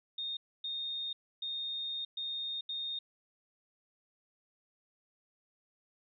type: tone bursts at uneven times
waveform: sine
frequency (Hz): 3681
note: A#7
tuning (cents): -23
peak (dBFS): -35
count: 5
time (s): 0.18-0.37 / 0.64-1.13 / 1.42-2.05 / 2.17-2.61 / 2.69-2.99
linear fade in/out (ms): 5
effects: none

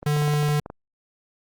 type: clicks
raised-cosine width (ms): 1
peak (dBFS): -21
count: 9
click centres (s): 0.029 / 0.166 / 0.221 / 0.279 / 0.337 / 0.429 / 0.489 / 0.661 / 0.701
type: tone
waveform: square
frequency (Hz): 148.2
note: D3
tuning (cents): +16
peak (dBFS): -20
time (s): 0.06-0.6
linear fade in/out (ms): 5
effects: Opus 32 kbps

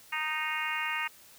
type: harmonic tone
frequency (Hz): 309.8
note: D#4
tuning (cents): -7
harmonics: 3 / 4 / 5 / 6 / 7 / 8 / 9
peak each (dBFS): -38 / -38 / -40 / -36 / -36 / -38 / -38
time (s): 0.12-1.08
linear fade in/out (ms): 10
effects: white hiss -55 dBFS RMS until 1.38 s

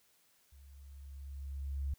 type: tone with level ramp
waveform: sine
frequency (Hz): 69.1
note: C#2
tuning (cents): -5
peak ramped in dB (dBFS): -55 to -32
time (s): 0.52-1.94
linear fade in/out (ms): 5
effects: white hiss -70 dBFS RMS until 1.98 s

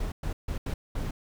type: noise bursts at uneven times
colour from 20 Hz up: brown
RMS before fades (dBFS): -31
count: 5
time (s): 0-0.12 / 0.23-0.33 / 0.48-0.58 / 0.66-0.74 / 0.95-1.11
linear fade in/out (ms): 5
effects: none

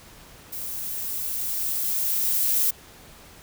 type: noise with level ramp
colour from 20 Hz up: violet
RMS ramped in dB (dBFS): -33 to -21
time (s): 0.52-2.71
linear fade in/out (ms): 10
effects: pink hiss -48 dBFS RMS until 3.42 s

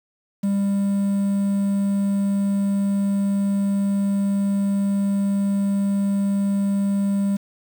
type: tone with quantisation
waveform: triangle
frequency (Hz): 199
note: G3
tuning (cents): +26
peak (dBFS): -16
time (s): 0.43-7.37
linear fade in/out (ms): 10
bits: 7
effects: none

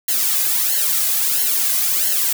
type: noise with flanger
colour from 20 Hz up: blue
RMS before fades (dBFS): -18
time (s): 0.08-2.33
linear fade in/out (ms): 5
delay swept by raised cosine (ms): 0.82 to 2.22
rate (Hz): 1.5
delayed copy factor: -0.85
effects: none

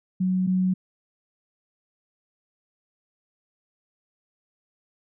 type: tone pair in turn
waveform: sine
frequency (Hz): 185.2 / 185.2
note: F#3 / F#3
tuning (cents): +2 / +2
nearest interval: unison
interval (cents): 0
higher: neither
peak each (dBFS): -20 / -19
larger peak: second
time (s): 0.2-0.47 / 0.47-0.74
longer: neither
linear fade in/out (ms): 10
effects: none

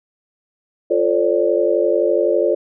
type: chord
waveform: sine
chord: D minor seventh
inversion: first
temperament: equal with one note detuned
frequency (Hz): 349.2 / 440 / 535.5 / 587.3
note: F4 / A4 / C5 / D5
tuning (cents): 0 / 0 / +40 / 0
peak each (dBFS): -19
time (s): 0.9-2.55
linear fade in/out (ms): 10
effects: none

